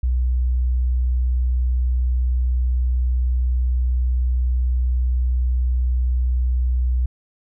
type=tone; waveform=sine; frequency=62.1 Hz; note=B1; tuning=10 cents sharp; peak=-16 dBFS; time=0.03-7.06 s; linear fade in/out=5 ms; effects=none